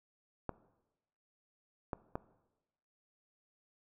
clicks, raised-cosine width 1 ms, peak -22 dBFS, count 3, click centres 0.493 / 1.932 / 2.155 s, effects noise-tail reverb RT60 1.0 s tail -18 dB re dry

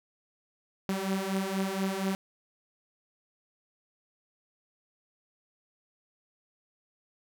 sawtooth beating tone pair, 190 / 194.2 Hz, F#3 / G3, +46 / -16 cents, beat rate 4.2 Hz, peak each -29 / -27 dBFS, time 0.89-2.15 s, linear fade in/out 0 ms, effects none

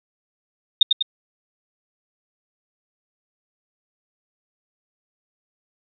sine tone with echo, 3685 Hz, A#7, 21 cents flat, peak -7 dBFS, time 0.81-0.83 s, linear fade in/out 5 ms, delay 98 ms, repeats 2, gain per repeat -5 dB, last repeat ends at 1.026 s, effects none

